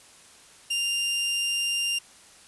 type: tone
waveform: sawtooth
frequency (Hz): 2794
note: F7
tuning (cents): 0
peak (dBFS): -21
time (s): 0.7-1.99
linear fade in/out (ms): 10
effects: white hiss -52 dBFS RMS until 2.47 s + resampled to 24000 Hz